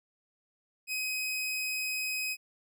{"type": "tone", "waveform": "sawtooth", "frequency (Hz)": 2524, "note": "D#7", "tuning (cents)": 24, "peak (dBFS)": -28, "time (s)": [0.87, 2.37], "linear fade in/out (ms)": 50, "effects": []}